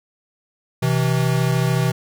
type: tone pair together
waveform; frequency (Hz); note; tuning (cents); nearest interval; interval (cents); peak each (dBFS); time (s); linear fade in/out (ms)
square; 128.23 / 161.9; C3 / E3; -35 / -31; major third; 404; -19 / -21; 0.82-1.92; 10
effects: none